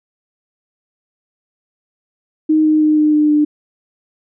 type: tone with pitch steps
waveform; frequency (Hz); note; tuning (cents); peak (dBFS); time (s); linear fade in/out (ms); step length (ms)
sine; 311.1 / 308.6 / 306.1 / 303.6 / 301.2 / 298.8; D#4 / D#4 / D#4 / D#4 / D4 / D4; 0 / -14 / -28 / -42 / +44 / +30; -9; 2.49-3.45; 10; 160
effects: none